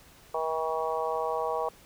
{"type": "harmonic tone", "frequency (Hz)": 160, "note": "D#3", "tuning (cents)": 49, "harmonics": [3, 4, 5, 6, 7], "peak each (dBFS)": [-32, -33, -34, -35, -35], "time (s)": [0.34, 1.69], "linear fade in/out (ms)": 5, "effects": ["pink hiss -55 dBFS RMS until 1.85 s"]}